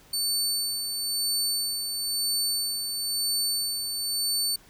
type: tone with tremolo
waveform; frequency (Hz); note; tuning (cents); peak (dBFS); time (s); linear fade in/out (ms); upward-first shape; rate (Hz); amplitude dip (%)
25% pulse; 4500; C#8; +25; -19; 0.13-4.56; 5; sine; 1; 45
effects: pink hiss -55 dBFS RMS until 4.69 s